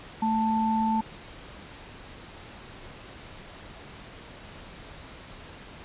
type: tone pair together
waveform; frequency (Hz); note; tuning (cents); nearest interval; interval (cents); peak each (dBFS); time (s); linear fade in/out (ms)
sine; 221 / 884; A3 / A5; +8 / +8; 2 octaves; 2400; -25; 0.22-1.01; 5
effects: pink hiss -45 dBFS RMS until 5.84 s + resampled to 8000 Hz